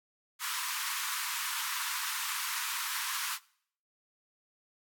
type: high-pass noise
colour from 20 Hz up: pink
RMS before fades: -35 dBFS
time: 0.39-3.39 s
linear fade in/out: 50 ms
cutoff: 930 Hz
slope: 96 dB/octave
effects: noise-tail reverb RT60 0.6 s tail -22 dB re dry + AAC 64 kbps